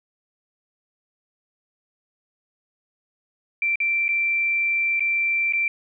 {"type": "tone with dropouts", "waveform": "sine", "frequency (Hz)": 2349, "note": "D7", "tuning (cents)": 0, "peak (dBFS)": -19, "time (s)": [3.62, 5.68], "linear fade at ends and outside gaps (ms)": 2, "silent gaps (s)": [[3.757, 3.802], [4.082, 4.089], [4.996, 5.005], [5.525, 5.534]], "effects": []}